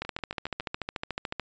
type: two click trains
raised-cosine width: 0.3 ms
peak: -15 / -23 dBFS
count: 20 / 6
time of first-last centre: 0.02-1.397 / 0.05-0.745 s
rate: 13.8 / 7.19 Hz
effects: resampled to 16000 Hz